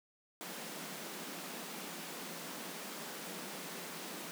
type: high-pass noise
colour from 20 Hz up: pink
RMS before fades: -45 dBFS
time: 0.41-4.31 s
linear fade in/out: 0 ms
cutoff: 160 Hz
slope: 96 dB/octave
effects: none